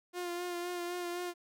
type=tone with vibrato; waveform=sawtooth; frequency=352 Hz; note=F4; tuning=14 cents sharp; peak=-32 dBFS; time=0.13-1.34 s; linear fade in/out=50 ms; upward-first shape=sine; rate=3.9 Hz; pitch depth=25 cents each way; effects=none